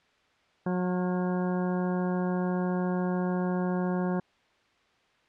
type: harmonic tone with a mistuned harmonic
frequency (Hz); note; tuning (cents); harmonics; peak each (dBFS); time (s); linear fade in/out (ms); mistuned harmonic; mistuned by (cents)
181.4; F#3; -34; 1 / 2 / 3 / 4 / 5 / 6 / 8 / 9; -27 / -33 / -37 / -39 / -41 / -43 / -45 / -46; 0.66-4.2; 5; 8; -40
effects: white hiss -65 dBFS RMS until 5.28 s + low-pass 3000 Hz 12 dB/octave